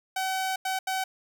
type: tone bursts at uneven times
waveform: sawtooth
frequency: 759 Hz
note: F#5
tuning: 44 cents sharp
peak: -23 dBFS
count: 3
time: 0.16-0.56 / 0.65-0.79 / 0.87-1.04 s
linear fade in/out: 5 ms
effects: none